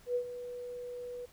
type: tone with ADSR envelope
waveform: sine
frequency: 490 Hz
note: B4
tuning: 14 cents flat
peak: -27 dBFS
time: 0.06-1.26 s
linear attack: 92 ms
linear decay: 85 ms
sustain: -12 dB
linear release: 12 ms
effects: pink hiss -61 dBFS RMS until 1.32 s